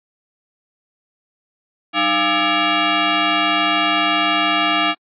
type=tone with frequency modulation; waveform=sine; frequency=810 Hz; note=G#5; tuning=43 cents flat; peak=-14 dBFS; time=1.93-4.95 s; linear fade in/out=50 ms; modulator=502 Hz; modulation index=4.9; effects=AAC 64 kbps